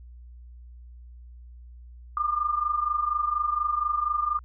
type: tone pair together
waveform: sine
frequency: 1186 / 1210.2 Hz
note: D6 / D#6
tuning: +17 / -48 cents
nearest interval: unison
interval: 35 cents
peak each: -28 / -25 dBFS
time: 2.17-4.39 s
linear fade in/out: 2 ms
effects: added 60 Hz sine -43 dBFS peak until 4.44 s